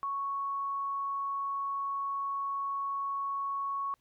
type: tone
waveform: sine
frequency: 1108.7 Hz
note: C#6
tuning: in tune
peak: -31 dBFS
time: 0.03-3.94 s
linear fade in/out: 0 ms
effects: pink hiss -75 dBFS RMS until 4 s